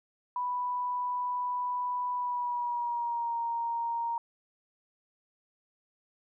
sine tone with pitch glide, 987.8 to 932.4 Hz, B5 to A#5, 0 to 0 cents, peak -29 dBFS, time 0.36-4.18 s, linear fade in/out 2 ms, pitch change -100 cents, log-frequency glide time 2.14-3.36 s, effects none

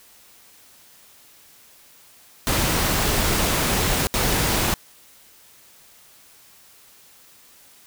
pink noise bursts at uneven times, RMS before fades -21 dBFS, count 2, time 2.47-4.07 / 4.14-4.74 s, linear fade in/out 0 ms, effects white hiss -51 dBFS RMS until 7.86 s

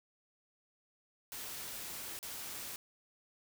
white noise with dropouts, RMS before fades -44 dBFS, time 1.32-2.76 s, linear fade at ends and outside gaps 1 ms, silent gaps 2.19-2.228 s, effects none

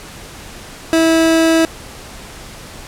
30% pulse tone, 325.7 Hz, E4, 21 cents flat, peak -7 dBFS, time 0.93-1.65 s, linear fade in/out 0 ms, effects pink hiss -34 dBFS RMS until 2.87 s + low-pass 11000 Hz 12 dB/octave

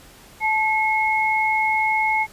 sine tone pair together, 870 / 2171 Hz, A5 / C#7, -20 / -37 cents, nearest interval octave + major third, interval 1583 cents, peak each -20 dBFS, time 0.4-2.27 s, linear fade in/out 50 ms, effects pink hiss -47 dBFS RMS until 2.32 s + resampled to 32000 Hz

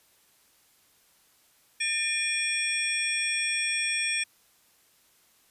sine tone cluster, 1797 / 2416 / 3380 / 5550 / 8260 Hz, A6 / D7 / G#7 / F8 / C9, +36 / +48 / +30 / -12 / -23 cents, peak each -34 / -28 / -36 / -34 / -33 dBFS, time 1.8-4.24 s, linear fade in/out 10 ms, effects white hiss -63 dBFS RMS until 5.5 s + resampled to 32000 Hz

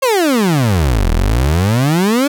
30% pulse exponential two-way sweep, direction down then up, 554.4 to 38.37 to 295.1 Hz, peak -8 dBFS, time 0.02-2.28 s, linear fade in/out 10 ms, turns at 1.11 s, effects none

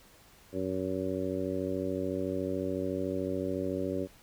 harmonic tone, 93.8 Hz, F#2, 24 cents sharp, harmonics 1 / 2 / 3 / 4 / 5 / 6, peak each -41 / -39 / -35 / -36 / -38 / -37 dBFS, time 0.52-4.08 s, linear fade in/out 50 ms, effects pink hiss -58 dBFS RMS until 4.22 s

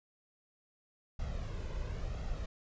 brown noise with flanger, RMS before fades -38 dBFS, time 1.19-2.46 s, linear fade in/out 5 ms, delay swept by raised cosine 1.5 to 2.01 ms, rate 0.95 Hz, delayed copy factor +0.55, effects resampled to 16000 Hz

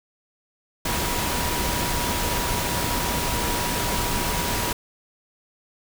sine tone in noise, 963 Hz, B5, 44 cents flat, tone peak -31 dBFS, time 0.85-4.73 s, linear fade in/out 5 ms, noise pink, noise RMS -25 dBFS, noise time 0.85-4.73 s, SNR -9 dB, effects none

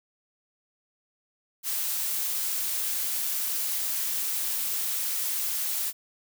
blue noise, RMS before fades -29 dBFS, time 1.63-5.93 s, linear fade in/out 50 ms, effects none

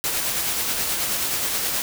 white noise with tremolo, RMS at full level -23 dBFS, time 0.04-1.82 s, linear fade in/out 0 ms, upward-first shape sine, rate 9.4 Hz, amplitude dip 30%, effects none

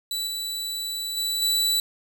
sawtooth tone with level steps, 3955 Hz, B7, 2 cents sharp, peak -23 / -25 / -21 / -17 dBFS, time 0.11-1.8 s, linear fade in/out 2 ms, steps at 0.27 / 1.17 / 1.42 s, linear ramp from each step 2 ms, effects none

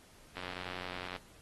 click train, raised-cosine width 0.3 ms, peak -25 dBFS, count 73, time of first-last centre 0.37-1.163 s, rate 90.8 Hz, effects pink hiss -60 dBFS RMS until 1.41 s + AAC 32 kbps

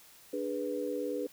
sine chord, G# diminished, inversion second, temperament equal, 293.7 / 415.3 / 493.9 Hz, D4 / G#4 / B4, 0 / 0 / 0 cents, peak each -37 / -37 / -35 dBFS, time 0.33-1.27 s, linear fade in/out 5 ms, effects white hiss -57 dBFS RMS until 1.32 s

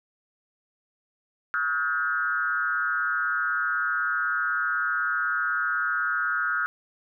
sine tone with frequency modulation, 1432 Hz, F6, 43 cents sharp, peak -23 dBFS, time 1.54-6.66 s, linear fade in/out 0 ms, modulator 148 Hz, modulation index 1.1, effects none

